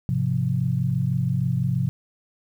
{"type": "chord", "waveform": "sine", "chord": "F minor", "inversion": "first", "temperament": "just", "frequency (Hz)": [104.77, 130.96, 174.61], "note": ["Ab2", "C3", "F3"], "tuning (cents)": [16, 2, 0], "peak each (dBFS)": [-28, -22, -26], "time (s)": [0.09, 1.89], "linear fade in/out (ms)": 0, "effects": ["9-bit"]}